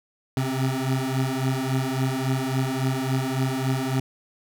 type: beating tone pair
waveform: 25% pulse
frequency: 130 / 133.6 Hz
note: C3 / C3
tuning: -11 / +36 cents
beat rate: 3.6 Hz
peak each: -22 dBFS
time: 0.37-4 s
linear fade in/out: 2 ms
effects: none

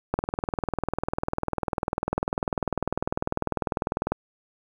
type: click train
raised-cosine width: 1 ms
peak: -10 dBFS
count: 81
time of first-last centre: 0.14-4.12 s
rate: 20.1 Hz
effects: 8-bit

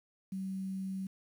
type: tone with quantisation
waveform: sine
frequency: 190.8 Hz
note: G3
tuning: 47 cents flat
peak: -35 dBFS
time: 0.32-1.07 s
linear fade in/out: 5 ms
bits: 10
effects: none

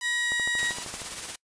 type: tone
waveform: 35% pulse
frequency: 1900 Hz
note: A#6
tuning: 33 cents sharp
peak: -24 dBFS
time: 0.01-0.74 s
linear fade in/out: 50 ms
type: tone with pitch glide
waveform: 5% pulse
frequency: 987.8 to 972.5 Hz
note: B5 to B5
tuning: 0 to -27 cents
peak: -25 dBFS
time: 0.01-0.83 s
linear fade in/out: 2 ms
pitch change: -27 cents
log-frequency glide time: 0.18-0.3 s
type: click train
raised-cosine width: 1 ms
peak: -24 dBFS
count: 10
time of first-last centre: 0.32-1.018 s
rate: 12.9 Hz
type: noise with tremolo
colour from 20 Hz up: white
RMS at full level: -33 dBFS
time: 0.58-1.36 s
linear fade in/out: 10 ms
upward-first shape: triangle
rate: 17 Hz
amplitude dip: 50%
effects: noise-tail reverb RT60 0.1 s tail -25 dB re dry + resampled to 22050 Hz

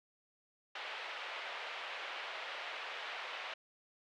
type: band-pass noise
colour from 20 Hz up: white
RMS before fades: -44 dBFS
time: 0.75-3.54 s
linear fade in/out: 5 ms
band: 510 to 3100 Hz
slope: 24 dB/octave
effects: none

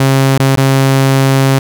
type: tone with dropouts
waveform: sawtooth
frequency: 135 Hz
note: C#3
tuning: 45 cents flat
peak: -3 dBFS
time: 0-1.59 s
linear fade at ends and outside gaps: 5 ms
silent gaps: 0.38-0.397 / 0.56-0.573 s
effects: none

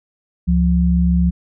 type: tone pair together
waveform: sine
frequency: 69.8 / 175.88 Hz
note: C#2 / F3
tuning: +13 / +13 cents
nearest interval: octave + major third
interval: 1600 cents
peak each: -15 / -14 dBFS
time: 0.47-1.31 s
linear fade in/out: 20 ms
effects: none

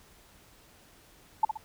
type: tone with echo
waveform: sine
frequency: 874 Hz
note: A5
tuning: 12 cents flat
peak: -18 dBFS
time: 1.43-1.45 s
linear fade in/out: 5 ms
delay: 62 ms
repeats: 2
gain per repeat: -8 dB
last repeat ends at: 1.574 s
effects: pink hiss -58 dBFS RMS until 1.64 s

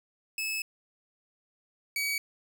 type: tone pair in turn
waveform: sawtooth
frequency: 2600 / 2268 Hz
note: E7 / C#7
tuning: -24 / +39 cents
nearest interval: major second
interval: 237 cents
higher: first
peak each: -27 / -25 dBFS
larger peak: second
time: 0.38-0.62 / 1.96-2.18 s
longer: first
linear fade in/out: 2 ms
effects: none

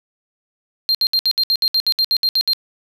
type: tone bursts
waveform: triangle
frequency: 4186 Hz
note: C8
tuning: in tune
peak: -12 dBFS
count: 14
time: 0.89-2.533 s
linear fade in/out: 0 ms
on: 57 ms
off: 65 ms
effects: none

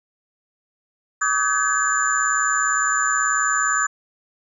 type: tone cluster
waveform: sine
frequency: 1147 / 1265 / 1547 / 1686 / 7070 Hz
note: D6 / D#6 / G6 / G#6 / A8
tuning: -41 / +28 / -23 / +26 / +7 cents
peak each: -24 dBFS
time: 1.21-3.87 s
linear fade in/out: 10 ms
effects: none

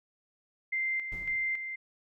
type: tone with tremolo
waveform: sine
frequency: 2088 Hz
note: C7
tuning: 4 cents flat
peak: -28 dBFS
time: 0.72-1.76 s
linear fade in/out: 10 ms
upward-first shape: square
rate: 1.8 Hz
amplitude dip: 55%
type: noise with exponential decay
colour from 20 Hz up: brown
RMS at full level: -42 dBFS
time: 1.12-1.72 s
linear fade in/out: 1 ms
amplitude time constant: 130 ms
effects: none

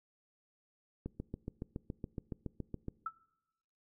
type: click train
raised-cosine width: 3 ms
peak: -26 dBFS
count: 14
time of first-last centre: 1.06-2.883 s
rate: 7.13 Hz
type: tone with exponential decay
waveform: sine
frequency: 1318.5 Hz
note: E6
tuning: in tune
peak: -31 dBFS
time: 3.06-3.13 s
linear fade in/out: 5 ms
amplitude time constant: 15 ms
effects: noise-tail reverb RT60 1.0 s tail -22 dB re dry

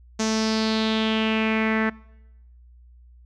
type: tone with low-pass filter sweep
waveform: sawtooth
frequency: 220 Hz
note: A3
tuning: in tune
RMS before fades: -23 dBFS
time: 0.19-1.9 s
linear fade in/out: 10 ms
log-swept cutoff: 6300 to 1800 Hz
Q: 4
effects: noise-tail reverb RT60 0.9 s tail -24 dB re dry + added 60 Hz sine -47 dBFS peak until 3.25 s

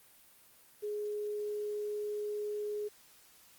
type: tone with quantisation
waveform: sine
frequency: 418.1 Hz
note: G#4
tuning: 12 cents sharp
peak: -34 dBFS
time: 0.82-2.89 s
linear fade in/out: 20 ms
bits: 10
effects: white hiss -61 dBFS RMS until 3.58 s + Opus 32 kbps

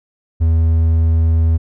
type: tone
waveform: triangle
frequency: 81.4 Hz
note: E2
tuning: 21 cents flat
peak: -8 dBFS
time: 0.4-1.58 s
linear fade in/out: 20 ms
effects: none

